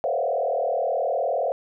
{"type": "tone with frequency modulation", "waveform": "sine", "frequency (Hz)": 607, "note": "D#5", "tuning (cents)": -43, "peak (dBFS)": -21, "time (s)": [0.04, 1.52], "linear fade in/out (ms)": 0, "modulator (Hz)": 39.1, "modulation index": 3, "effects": []}